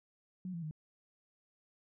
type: tone with pitch steps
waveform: sine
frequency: 184 / 168.73 / 154.72 Hz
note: F#3 / E3 / D#3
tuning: -9 / +41 / -9 cents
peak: -38 dBFS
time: 0.45-0.711 s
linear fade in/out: 2 ms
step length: 87 ms
effects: none